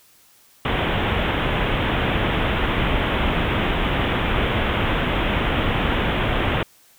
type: low-pass noise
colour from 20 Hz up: pink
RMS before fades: -21 dBFS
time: 0.65-6.63 s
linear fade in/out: 2 ms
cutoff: 3500 Hz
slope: 96 dB/octave
effects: white hiss -54 dBFS RMS until 6.98 s